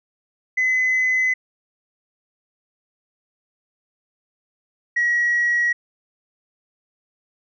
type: tone pair in turn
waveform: sine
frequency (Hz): 2026 / 1912.3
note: B6 / A#6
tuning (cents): +44 / +44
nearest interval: minor second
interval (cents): 100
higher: first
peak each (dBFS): -15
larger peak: neither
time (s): 0.57-1.34 / 4.96-5.73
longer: neither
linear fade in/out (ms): 10
effects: tanh soft clip ceiling -13 dBFS